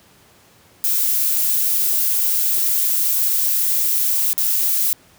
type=noise with dropouts; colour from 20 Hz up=violet; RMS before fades=-18 dBFS; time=0.84-4.93 s; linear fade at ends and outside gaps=0 ms; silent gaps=4.331-4.379 s; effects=pink hiss -51 dBFS RMS until 5.18 s + high-pass 80 Hz 12 dB/octave